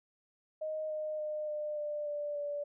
sine tone with pitch steps, 622.3 / 615.2 / 608.1 / 601.1 / 594.2 / 587.4 / 580.6 Hz, D#5 / D#5 / D#5 / D5 / D5 / D5 / D5, 0 / -20 / -40 / +40 / +20 / 0 / -20 cents, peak -34 dBFS, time 0.61-2.64 s, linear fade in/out 10 ms, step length 290 ms, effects none

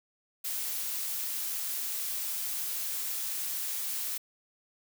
blue noise, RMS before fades -34 dBFS, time 0.44-4.18 s, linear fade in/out 10 ms, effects none

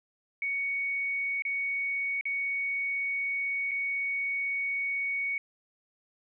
sine tone with dropouts, 2231 Hz, C#7, 11 cents sharp, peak -28 dBFS, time 0.42-5.38 s, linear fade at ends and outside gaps 2 ms, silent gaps 1.422-1.451 / 2.211-2.254 / 3.711-3.715 s, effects none

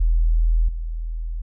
sine tone with level steps, 40.87 Hz, E1, 14 cents flat, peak -14 / -24 dBFS, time 0-1.42 s, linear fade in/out 10 ms, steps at 0.68 s, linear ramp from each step 10 ms, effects none

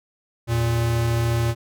square tone pair together, 82.41 / 116.54 Hz, E2 / A#2, 0 / 0 cents, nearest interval tritone, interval 600 cents, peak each -29 / -20 dBFS, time 0.47-1.55 s, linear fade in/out 50 ms, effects none

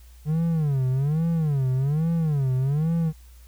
triangle tone with vibrato, 146.83 Hz, D3, in tune, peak -18 dBFS, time 0.25-3.13 s, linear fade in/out 50 ms, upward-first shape sine, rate 1.2 Hz, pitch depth 230 cents each way, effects added 60 Hz sine -45 dBFS peak until 3.47 s + white hiss -58 dBFS RMS until 3.47 s

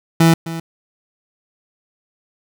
30% pulse tone with echo, 164.81 Hz, E3, in tune, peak -6 dBFS, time 0.2-0.34 s, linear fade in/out 5 ms, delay 260 ms, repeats 1, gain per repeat -15 dB, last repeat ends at 0.6 s, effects none

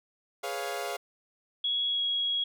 sawtooth chord, C# dominant seventh, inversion second, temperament equal, 415.3 / 493.9 / 554.4 / 698.5 Hz, G#4 / B4 / C#5 / E#5, 0 / 0 / 0 / 0 cents, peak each -34 / -37 / -34 / -32 dBFS, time 0.43-0.97 s, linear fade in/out 10 ms
sine tone with pitch glide, 3341 to 3314 Hz, G#7 to G#7, +10 to -4 cents, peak -26 dBFS, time 1.64-2.44 s, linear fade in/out 5 ms, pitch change -14 cents, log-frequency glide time 1.89-2.01 s
effects none

